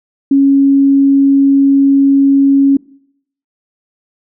sine tone, 275.9 Hz, C#4, 8 cents flat, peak -5 dBFS, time 0.31-2.77 s, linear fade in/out 5 ms, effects noise-tail reverb RT60 0.7 s tail -23 dB re dry

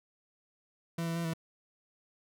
40% pulse tone with pitch steps, 167.2 / 166 / 168.8 / 163.4 Hz, E3 / E3 / E3 / E3, +25 / +12 / +41 / -15 cents, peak -31 dBFS, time 0.98-1.336 s, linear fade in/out 5 ms, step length 89 ms, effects none

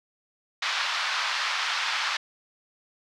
pink band-pass noise, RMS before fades -28 dBFS, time 0.62-2.17 s, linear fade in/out 5 ms, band 1000 to 4900 Hz, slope 24 dB/octave, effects none

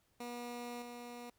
15% pulse tone with level steps, 241.2 Hz, B3, 41 cents flat, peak -36 / -40 dBFS, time 0.2-1.3 s, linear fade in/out 5 ms, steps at 0.82 s, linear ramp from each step 2 ms, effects pink hiss -75 dBFS RMS until 1.38 s

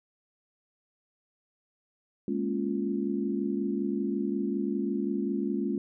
sine chord, Bb minor seventh, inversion third, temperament equal, 207.7 / 233.1 / 277.2 / 349.2 Hz, Ab3 / Bb3 / Db4 / F4, 0 / 0 / 0 / 0 cents, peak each -31 / -35 / -32 / -33 dBFS, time 2.28-5.78 s, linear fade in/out 2 ms, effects none

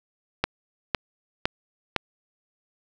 click train, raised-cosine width 0.3 ms, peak -5 dBFS, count 4, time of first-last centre 0.44-1.963 s, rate 1.97 Hz, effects none

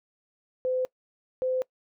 sine tone pair in turn, 511 / 513.6 Hz, C5 / C5, -41 / -32 cents, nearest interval unison, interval 9 cents, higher second, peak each -24 dBFS, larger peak neither, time 0.65-0.85 / 1.42-1.62 s, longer neither, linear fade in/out 0 ms, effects noise-tail reverb RT60 0.1 s tail -23 dB re dry

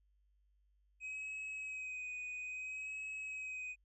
triangle tone with vibrato, 2526 Hz, D#7, 26 cents sharp, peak -40 dBFS, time 1-3.76 s, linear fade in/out 50 ms, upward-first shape sine, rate 0.6 Hz, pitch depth 27 cents each way, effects added 50 Hz sine -70 dBFS peak until 3.84 s + resampled to 22050 Hz

